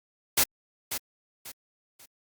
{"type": "noise with echo", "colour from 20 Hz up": "white", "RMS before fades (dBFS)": -21, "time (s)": [0.37, 0.44], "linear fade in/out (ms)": 10, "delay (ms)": 540, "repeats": 3, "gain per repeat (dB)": -10, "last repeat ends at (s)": 2.06, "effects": ["Opus 48 kbps"]}